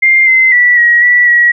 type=tone with pitch steps; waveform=sine; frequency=2106 / 2063 / 1956 / 1902 / 1953 / 1917 Hz; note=C7 / C7 / B6 / A#6 / B6 / A#6; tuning=+11 / -25 / -17 / +34 / -20 / +48 cents; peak=-4 dBFS; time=0.02-1.52 s; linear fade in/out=10 ms; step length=250 ms; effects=none